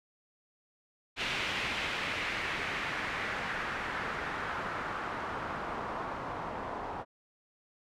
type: noise with low-pass filter sweep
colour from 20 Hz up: white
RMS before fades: -36 dBFS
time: 1.16-7.05 s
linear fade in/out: 50 ms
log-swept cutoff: 2800 to 880 Hz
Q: 1.7
effects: none